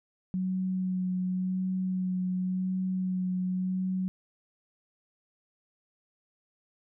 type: tone with vibrato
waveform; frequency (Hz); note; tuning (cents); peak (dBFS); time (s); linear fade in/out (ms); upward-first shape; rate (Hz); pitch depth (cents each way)
sine; 185; F#3; 0; -27; 0.34-4.08; 0; sine; 0.91; 15
effects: none